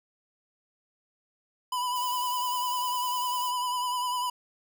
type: tone with vibrato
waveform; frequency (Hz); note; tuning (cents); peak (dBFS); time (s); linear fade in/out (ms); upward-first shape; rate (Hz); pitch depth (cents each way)
square; 992; B5; +7; -28; 1.72-4.3; 5; sine; 10; 37
type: noise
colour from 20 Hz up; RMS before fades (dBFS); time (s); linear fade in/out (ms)
violet; -40; 1.95-3.51; 10
effects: none